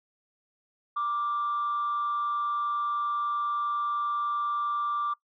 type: tone with amplitude modulation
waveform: sine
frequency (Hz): 1175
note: D6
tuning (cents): +1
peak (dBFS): -23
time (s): 0.96-5.14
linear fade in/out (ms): 10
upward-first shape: sine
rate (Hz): 223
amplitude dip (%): 45
effects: noise-tail reverb RT60 0.1 s tail -21 dB re dry + tanh soft clip ceiling -22 dBFS